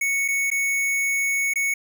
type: tone with dropouts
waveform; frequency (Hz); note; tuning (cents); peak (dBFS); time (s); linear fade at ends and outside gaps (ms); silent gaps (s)
square; 2217; C#7; 0; -21; 0.01-1.74; 5; 0.28-0.284 / 0.503-0.514 / 1.537-1.557
effects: none